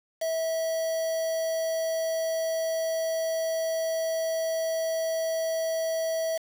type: tone with quantisation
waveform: triangle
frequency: 650 Hz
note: E5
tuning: 24 cents flat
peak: -24 dBFS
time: 0.21-6.38 s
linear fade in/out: 10 ms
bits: 6
effects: none